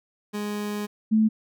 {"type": "tone pair in turn", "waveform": ["30% pulse", "sine"], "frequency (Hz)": [207.7, 218.3], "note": ["G#3", "A3"], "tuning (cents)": [0, -13], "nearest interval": "minor second", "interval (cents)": 87, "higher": "second", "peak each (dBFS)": [-25, -16], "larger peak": "second", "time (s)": [[0.33, 0.87], [1.11, 1.29]], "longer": "first", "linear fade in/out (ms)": 20, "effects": []}